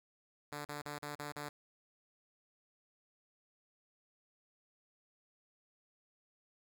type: tone bursts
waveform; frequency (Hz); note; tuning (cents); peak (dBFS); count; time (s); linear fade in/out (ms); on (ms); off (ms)
5% pulse; 146.83; D3; 0; -30; 6; 0.52-1.49; 5; 130; 38
effects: none